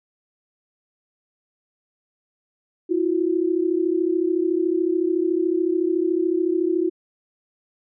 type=tone pair together; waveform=sine; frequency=330 / 363.8 Hz; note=E4 / F#4; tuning=+2 / -29 cents; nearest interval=major second; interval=169 cents; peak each=-21 dBFS; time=2.89-6.9 s; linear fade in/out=20 ms; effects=none